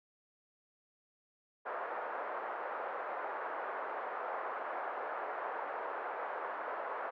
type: band-pass noise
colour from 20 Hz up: pink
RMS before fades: -40 dBFS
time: 1.65-7.11 s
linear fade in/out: 20 ms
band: 520 to 1500 Hz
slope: 24 dB/octave
effects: none